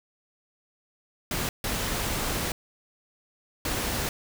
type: noise bursts at uneven times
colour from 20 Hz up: pink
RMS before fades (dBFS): -29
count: 3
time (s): 1.31-1.49 / 1.64-2.52 / 3.65-4.09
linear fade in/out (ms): 2
effects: none